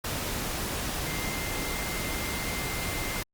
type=tone in noise; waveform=sine; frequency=2093 Hz; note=C7; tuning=in tune; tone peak=-38 dBFS; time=1.06-3.21 s; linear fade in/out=5 ms; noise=pink; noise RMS=-32 dBFS; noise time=0.04-3.23 s; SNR=-9 dB; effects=Opus 48 kbps